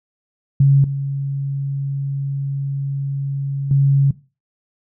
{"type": "tone with level steps", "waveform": "sine", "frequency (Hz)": 138.59, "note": "C#3", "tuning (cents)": 0, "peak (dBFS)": [-8, -19, -10], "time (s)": [0.6, 4.11], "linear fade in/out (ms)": 5, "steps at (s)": [0.84, 3.71], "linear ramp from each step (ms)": 2, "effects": ["noise-tail reverb RT60 0.3 s tail -18 dB re dry"]}